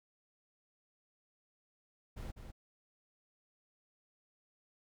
brown noise with echo, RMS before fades -43 dBFS, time 2.16-2.32 s, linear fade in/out 20 ms, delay 200 ms, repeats 1, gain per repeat -6 dB, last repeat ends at 2.52 s, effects none

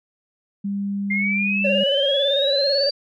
sine tone, 200 Hz, G3, 35 cents sharp, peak -22 dBFS, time 0.64-1.84 s, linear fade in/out 10 ms
sine exponential sweep, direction up, 2093 to 4699 Hz, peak -20 dBFS, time 1.1-2.91 s, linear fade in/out 10 ms
triangle tone with vibrato, 557 Hz, C#5, 8 cents sharp, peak -17 dBFS, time 1.64-2.9 s, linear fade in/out 10 ms, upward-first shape square, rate 18 Hz, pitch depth 48 cents each way
effects none

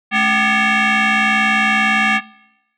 sine tone with frequency modulation, 277.2 Hz, C#4, in tune, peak -10 dBFS, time 0.11-2.21 s, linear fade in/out 50 ms, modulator 492 Hz, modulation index 5.3, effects noise-tail reverb RT60 0.9 s tail -23 dB re dry + tanh soft clip ceiling -10 dBFS

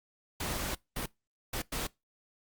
pink noise bursts at uneven times, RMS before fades -35 dBFS, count 4, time 0.4-0.75 / 0.96-1.06 / 1.53-1.62 / 1.72-1.87 s, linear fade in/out 5 ms, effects noise-tail reverb RT60 0.2 s tail -22 dB re dry + Opus 48 kbps

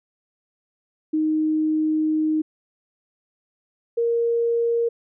sine tone pair in turn, 311.1 / 467.1 Hz, D#4 / A#4, 0 / +3 cents, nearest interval perfect fifth, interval 703 cents, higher second, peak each -18 dBFS, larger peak neither, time 1.13-2.42 / 3.97-4.89 s, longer first, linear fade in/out 10 ms, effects none

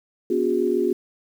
sine tone cluster, 243.8 / 284 / 360.5 / 407.5 Hz, B3 / C#4 / F#4 / G#4, -22 / +42 / -45 / -33 cents, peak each -27 / -28 / -21 / -24 dBFS, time 0.3-0.93 s, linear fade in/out 5 ms, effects 8-bit

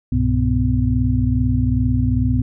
sine tone cluster, 63 / 98.6 / 121 / 251.2 Hz, B1 / G2 / B2 / B3, +35 / +11 / -35 / +30 cents, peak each -20 dBFS, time 0.12-2.42 s, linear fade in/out 5 ms, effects none

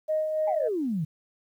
sine tone with tremolo, 622.3 Hz, D#5, in tune, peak -22 dBFS, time 0.08-0.69 s, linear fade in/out 20 ms, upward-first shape sine, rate 3.5 Hz, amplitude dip 40%
sine exponential sweep, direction down, 856 to 146 Hz, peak -25 dBFS, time 0.47-1.05 s, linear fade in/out 10 ms
effects tanh soft clip ceiling -16 dBFS + 10-bit

